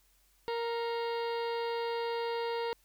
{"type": "harmonic tone with a mistuned harmonic", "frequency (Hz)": 466.2, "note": "A#4", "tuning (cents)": 0, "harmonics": [1, 2, 3, 4, 5, 6, 7, 8, 9, 10], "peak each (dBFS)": [-33, -37, -47, -48, -50, -48, -54, -51, -51, -53], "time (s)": [0.48, 2.73], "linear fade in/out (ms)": 0, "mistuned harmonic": 5, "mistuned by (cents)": -120, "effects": ["added 46 Hz sine -69 dBFS peak until 2.84 s", "white hiss -69 dBFS RMS until 2.84 s"]}